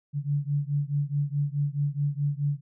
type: beating tone pair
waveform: sine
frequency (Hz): 142 / 146.7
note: C#3 / D3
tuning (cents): +42 / -2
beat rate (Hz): 4.7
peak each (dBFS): -27 / -28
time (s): 0.13-2.61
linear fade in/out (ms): 50
effects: none